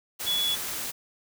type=tone in noise; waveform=sine; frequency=3401 Hz; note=G#7; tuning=40 cents sharp; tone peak=-24 dBFS; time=0.26-0.56 s; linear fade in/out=20 ms; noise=white; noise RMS=-33 dBFS; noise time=0.19-0.92 s; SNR=+6 dB; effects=none